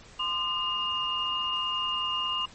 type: tone cluster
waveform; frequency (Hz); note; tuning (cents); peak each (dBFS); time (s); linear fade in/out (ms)
sine; 1035 / 1210 / 2834; C6 / D#6 / F7; -19 / -49 / +25; -33 / -36 / -28; 0.19-2.46; 10
effects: pink hiss -51 dBFS RMS until 2.54 s + MP3 32 kbps